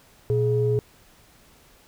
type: tone pair together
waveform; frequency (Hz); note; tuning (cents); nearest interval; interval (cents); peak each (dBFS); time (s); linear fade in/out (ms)
sine; 119.38 / 420.3; A#2 / G#4; +42 / +21; octave + minor seventh; 2179; -21; 0.3-0.79; 0
effects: tanh soft clip ceiling -11 dBFS + pink hiss -55 dBFS RMS until 1.87 s